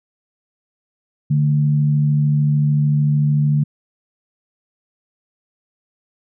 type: tone pair together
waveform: sine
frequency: 146.61 / 220 Hz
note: D3 / A3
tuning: -3 / 0 cents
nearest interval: perfect fifth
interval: 703 cents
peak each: -13 / -24 dBFS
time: 1.3-3.64 s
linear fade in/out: 10 ms
effects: none